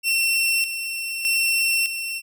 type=tone with tremolo; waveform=sawtooth; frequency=2708 Hz; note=E7; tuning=46 cents sharp; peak=-15 dBFS; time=0.03-2.22 s; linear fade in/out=50 ms; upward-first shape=square; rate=0.82 Hz; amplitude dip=60%; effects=none